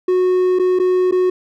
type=tone with dropouts; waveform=triangle; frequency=366.5 Hz; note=F#4; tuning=16 cents flat; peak=-10 dBFS; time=0.08-1.3 s; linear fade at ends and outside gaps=5 ms; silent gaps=0.589-0.595 / 0.79-0.797 / 1.112-1.122 s; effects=none